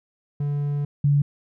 triangle / sine tone pair in turn, 144.4 / 143.32 Hz, D3 / D3, -29 / -42 cents, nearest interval unison, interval 13 cents, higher first, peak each -20 / -15 dBFS, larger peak second, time 0.4-0.85 / 1.04-1.22 s, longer first, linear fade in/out 5 ms, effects none

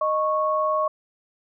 sine tone pair together, 619 / 1102.9 Hz, D#5 / C#6, -9 / -9 cents, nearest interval minor seventh, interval 1000 cents, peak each -23 / -22 dBFS, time 0.01-0.88 s, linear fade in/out 5 ms, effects none

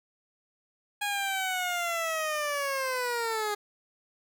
15% pulse linear sweep, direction down, 827 to 410.3 Hz, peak -22 dBFS, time 1.01-3.55 s, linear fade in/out 10 ms, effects none

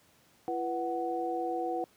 sine tone cluster, 338.2 / 489.7 / 743 Hz, E4 / B4 / F#5, +44 / -15 / +7 cents, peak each -35 / -36 / -33 dBFS, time 0.48-1.84 s, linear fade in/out 0 ms, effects pink hiss -64 dBFS RMS until 1.96 s + high-pass 100 Hz 12 dB/octave

